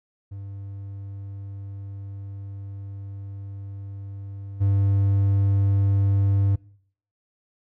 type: tone with level steps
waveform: triangle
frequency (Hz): 99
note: G2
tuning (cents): +18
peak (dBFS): -31 / -15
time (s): 0.31-6.56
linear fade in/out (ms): 10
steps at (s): 4.6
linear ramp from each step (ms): 20
effects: noise-tail reverb RT60 0.6 s tail -23 dB re dry